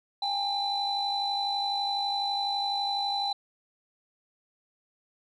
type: tone cluster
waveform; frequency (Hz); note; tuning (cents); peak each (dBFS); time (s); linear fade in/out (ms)
sine; 799 / 851 / 4004; G5 / G#5 / B7; +33 / +42 / +23; -29 / -36 / -29; 0.22-3.33; 5
effects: tanh soft clip ceiling -20 dBFS